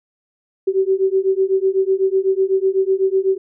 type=beating tone pair; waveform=sine; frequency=379.3 / 387.3 Hz; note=F#4 / G4; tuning=+43 / -21 cents; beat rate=8 Hz; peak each=-17 dBFS; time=0.67-3.38 s; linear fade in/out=10 ms; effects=none